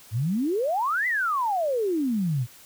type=exponential two-way sweep; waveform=sine; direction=up then down; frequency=100 to 2047 to 113.5 Hz; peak=-22 dBFS; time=0.11-2.47 s; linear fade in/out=50 ms; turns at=1.07 s; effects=white hiss -50 dBFS RMS until 2.65 s